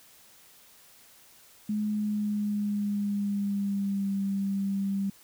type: tone with pitch glide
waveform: sine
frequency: 210.9 to 196.78 Hz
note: G#3 to G3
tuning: +27 to +7 cents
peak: -26 dBFS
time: 1.69-5.1 s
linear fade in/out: 5 ms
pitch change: -120 cents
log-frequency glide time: 1.92-4.14 s
effects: white hiss -56 dBFS RMS until 5.23 s